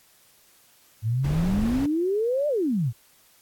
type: exponential two-way sweep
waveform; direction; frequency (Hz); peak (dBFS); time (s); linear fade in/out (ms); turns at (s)
sine; up then down; 105.4 to 608 to 105.4; -21; 1.02-2.93; 50; 2.48
type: noise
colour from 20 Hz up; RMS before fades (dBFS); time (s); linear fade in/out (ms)
brown; -29; 1.24-1.86; 5
effects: white hiss -58 dBFS RMS until 3.41 s + AAC 64 kbps